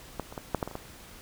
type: clicks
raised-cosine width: 1 ms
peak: -17 / -28 / -21 / -11 / -14 / -22 / -28 / -20 dBFS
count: 8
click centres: 0.197 / 0.325 / 0.378 / 0.547 / 0.628 / 0.676 / 0.713 / 0.754 s
effects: pink hiss -49 dBFS RMS until 1.21 s